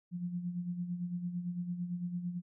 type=tone with tremolo; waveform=sine; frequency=176.3 Hz; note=F3; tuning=17 cents sharp; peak=-32 dBFS; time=0.11-2.42 s; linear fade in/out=50 ms; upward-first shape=sine; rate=8.9 Hz; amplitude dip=60%; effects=none